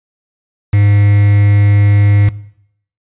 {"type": "tone with quantisation", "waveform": "triangle", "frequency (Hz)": 102.2, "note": "G#2", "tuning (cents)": -27, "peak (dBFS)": -4, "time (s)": [0.73, 2.29], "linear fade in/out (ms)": 5, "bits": 4, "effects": ["noise-tail reverb RT60 0.7 s tail -18 dB re dry", "resampled to 8000 Hz"]}